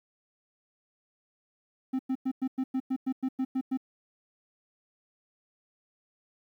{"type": "tone bursts", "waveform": "triangle", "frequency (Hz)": 261.6, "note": "C4", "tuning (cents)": 0, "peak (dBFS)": -24, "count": 12, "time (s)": [1.93, 3.774], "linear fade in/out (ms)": 10, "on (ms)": 62, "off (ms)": 100, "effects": ["11-bit"]}